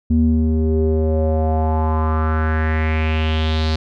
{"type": "tone with low-pass filter sweep", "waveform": "square", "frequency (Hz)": 78.8, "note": "D#2", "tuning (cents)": 23, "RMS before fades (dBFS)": -17, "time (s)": [0.1, 3.76], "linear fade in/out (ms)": 5, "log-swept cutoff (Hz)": [220, 4400], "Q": 4.1, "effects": []}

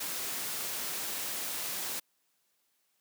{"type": "noise", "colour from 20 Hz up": "white", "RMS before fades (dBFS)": -36, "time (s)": [0, 2], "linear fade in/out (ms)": 10, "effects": ["white hiss -75 dBFS RMS until 3 s", "high-pass 150 Hz 12 dB/octave"]}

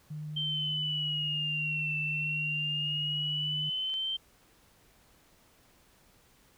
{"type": "tone with pitch glide", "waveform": "sine", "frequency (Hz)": [151.8, 150.49], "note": ["D#3", "D3"], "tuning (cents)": [-42, 43], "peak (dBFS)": -36, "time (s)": [0.1, 3.7], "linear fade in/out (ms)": 10, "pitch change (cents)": -15, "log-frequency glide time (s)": [1.86, 2.78]}
{"type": "exponential two-way sweep", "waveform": "sine", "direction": "down then up", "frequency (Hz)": [3136, 2661, 3136], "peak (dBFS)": -30, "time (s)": [0.36, 4.17], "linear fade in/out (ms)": 10, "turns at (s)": 1.99}
{"type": "clicks", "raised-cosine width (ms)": 0.2, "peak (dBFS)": [-40, -32], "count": 2, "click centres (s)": [3.898, 3.94]}
{"effects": ["pink hiss -63 dBFS RMS until 6.57 s"]}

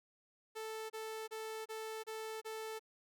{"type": "tone bursts", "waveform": "sawtooth", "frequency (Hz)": 440, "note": "A4", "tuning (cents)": 0, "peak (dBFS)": -38, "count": 6, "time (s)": [0.55, 2.795], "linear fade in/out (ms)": 20, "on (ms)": 350, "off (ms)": 29, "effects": []}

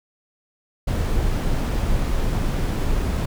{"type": "noise", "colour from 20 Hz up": "brown", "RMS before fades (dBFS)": -21, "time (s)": [0.87, 3.26], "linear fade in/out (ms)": 10, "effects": []}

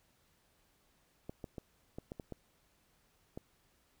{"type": "clicks", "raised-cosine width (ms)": 2, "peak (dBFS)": -29, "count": 8, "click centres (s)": [1.295, 1.442, 1.582, 1.985, 2.119, 2.198, 2.323, 3.375], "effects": ["pink hiss -72 dBFS RMS until 4 s"]}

